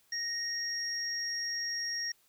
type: tone pair together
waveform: sine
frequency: 1864 / 5590 Hz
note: A#6 / F8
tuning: -1 / +1 cents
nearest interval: octave + perfect fifth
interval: 1902 cents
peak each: -37 / -33 dBFS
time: 0.12-2.12 s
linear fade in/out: 5 ms
effects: tanh soft clip ceiling -25 dBFS + white hiss -68 dBFS RMS until 2.28 s